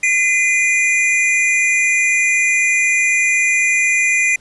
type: tone pair together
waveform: square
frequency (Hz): 2039 / 2425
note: C7 / D#7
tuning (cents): -45 / -45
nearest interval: minor third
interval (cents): 300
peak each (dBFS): -17 / -15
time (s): 0.03-4.36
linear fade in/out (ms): 5
effects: pink hiss -50 dBFS RMS until 4.4 s + resampled to 24000 Hz